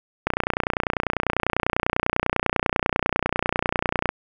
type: click train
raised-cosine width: 0.5 ms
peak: -5 dBFS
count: 116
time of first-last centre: 0.27-4.091 s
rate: 30.1 Hz
effects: none